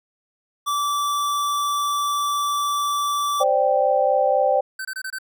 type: tone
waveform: square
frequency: 1161 Hz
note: D6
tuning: 20 cents flat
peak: -21 dBFS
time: 0.66-3.44 s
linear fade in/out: 20 ms
type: chord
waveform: sine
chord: C suspended second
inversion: none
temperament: equal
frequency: 523.3 / 587.3 / 784 Hz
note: C5 / D5 / G5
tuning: 0 / 0 / 0 cents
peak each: -20 dBFS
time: 3.4-4.61 s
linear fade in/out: 10 ms
type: tone bursts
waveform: square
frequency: 1538 Hz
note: G6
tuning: 33 cents flat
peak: -28 dBFS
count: 5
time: 4.79-5.186 s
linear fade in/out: 5 ms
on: 60 ms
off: 24 ms
effects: none